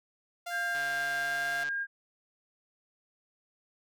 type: tone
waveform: sawtooth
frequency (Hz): 696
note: F5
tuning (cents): -6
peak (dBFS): -32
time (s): 0.46-1.64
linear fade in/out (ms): 10
type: tone with pitch glide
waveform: sine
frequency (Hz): 1600 to 1613.9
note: G6 to G6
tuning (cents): +35 to +50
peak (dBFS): -30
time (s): 0.5-1.87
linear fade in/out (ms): 50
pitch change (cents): +15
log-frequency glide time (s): 1.18-1.6
type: click train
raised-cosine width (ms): 0.2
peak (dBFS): -27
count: 137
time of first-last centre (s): 0.75-1.688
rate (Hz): 145
effects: none